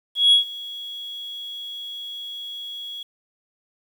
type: tone with ADSR envelope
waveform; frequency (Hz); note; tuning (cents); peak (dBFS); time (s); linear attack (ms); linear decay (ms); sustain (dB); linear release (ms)
sine; 3335; G#7; +7; -8; 0.15-3.03; 170; 120; -23; 5
effects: tanh soft clip ceiling -9 dBFS + 8-bit